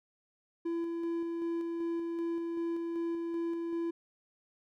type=tone with tremolo; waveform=triangle; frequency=336.2 Hz; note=E4; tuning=34 cents sharp; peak=-29 dBFS; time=0.65-3.91 s; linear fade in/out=10 ms; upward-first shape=square; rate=2.6 Hz; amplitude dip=25%; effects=none